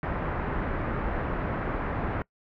pink low-pass noise, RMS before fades -30 dBFS, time 0.03-2.22 s, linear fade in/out 0 ms, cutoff 1800 Hz, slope 24 dB/octave, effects noise-tail reverb RT60 0.1 s tail -24 dB re dry

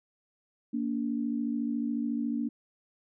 sine tone pair together, 233.1 / 287.1 Hz, A#3 / D4, 0 / -39 cents, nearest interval major third, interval 361 cents, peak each -30 / -32 dBFS, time 0.73-2.49 s, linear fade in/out 10 ms, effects none

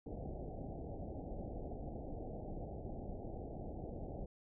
pink low-pass noise, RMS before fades -45 dBFS, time 0.06-4.26 s, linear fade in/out 5 ms, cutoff 790 Hz, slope 96 dB/octave, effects none

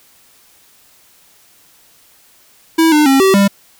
square tone with pitch steps, 325.3 / 301.2 / 269.9 / 384.4 / 199 Hz, E4 / D4 / C#4 / G4 / G3, -23 / +44 / -46 / -34 / +26 cents, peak -8 dBFS, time 2.78-3.48 s, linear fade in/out 10 ms, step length 140 ms, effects white hiss -49 dBFS RMS until 3.79 s

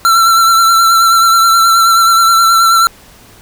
square tone with vibrato, 1350 Hz, E6, 41 cents sharp, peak -6 dBFS, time 0.05-2.87 s, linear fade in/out 0 ms, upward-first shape sine, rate 9.4 Hz, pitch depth 29 cents each way, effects pink hiss -40 dBFS RMS until 3.41 s

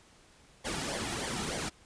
pink noise with flanger, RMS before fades -35 dBFS, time 0.64-1.7 s, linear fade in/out 20 ms, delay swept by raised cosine 0.75 to 1.95 ms, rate 3.3 Hz, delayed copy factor -0.65, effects pink hiss -60 dBFS RMS until 1.85 s + resampled to 22050 Hz

